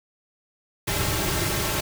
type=noise with comb filter; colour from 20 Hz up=pink; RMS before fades=-25 dBFS; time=0.87-1.81 s; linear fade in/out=10 ms; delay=4.1 ms; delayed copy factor=-0.65; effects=none